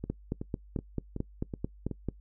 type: two click trains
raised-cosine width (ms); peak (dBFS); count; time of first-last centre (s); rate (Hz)
3; -18 / -22; 10 / 6; 0.1-2.087 / 0.04-1.913; 4.53 / 2.67
effects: noise-tail reverb RT60 0.1 s tail -22 dB re dry + added 50 Hz sine -50 dBFS peak until 2.2 s